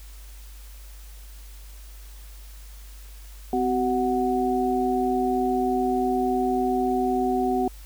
sine tone cluster, 255.1 / 378.4 / 739 Hz, C4 / F#4 / F#5, -44 / +39 / -2 cents, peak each -25 dBFS, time 3.53-7.68 s, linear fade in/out 2 ms, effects added 50 Hz sine -40 dBFS peak until 7.85 s + white hiss -51 dBFS RMS until 7.85 s

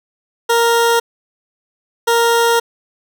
20% pulse tone pair in turn, 466.2 / 466.2 Hz, A#4 / A#4, 0 / 0 cents, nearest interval unison, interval 0 cents, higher neither, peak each -6 dBFS, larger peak neither, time 0.49-1 / 2.07-2.6 s, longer second, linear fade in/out 10 ms, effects none

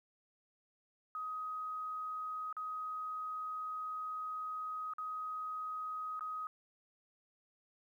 sine tone with dropouts, 1258 Hz, D#6, 19 cents sharp, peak -38 dBFS, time 1.15-6.47 s, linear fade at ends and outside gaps 1 ms, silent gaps 2.527-2.567 / 4.936-4.983 / 6.194-6.208 s, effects 12-bit

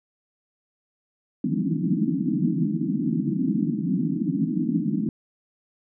pink band-pass noise, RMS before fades -24 dBFS, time 1.44-5.09 s, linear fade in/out 2 ms, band 150 to 320 Hz, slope 96 dB/octave, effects none

